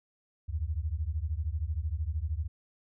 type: beating tone pair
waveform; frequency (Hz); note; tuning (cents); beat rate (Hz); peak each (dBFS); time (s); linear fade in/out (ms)
sine; 72.4 / 85.4; D2 / F2; -24 / -38; 13; -32 / -33; 0.48-2.48; 20
effects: none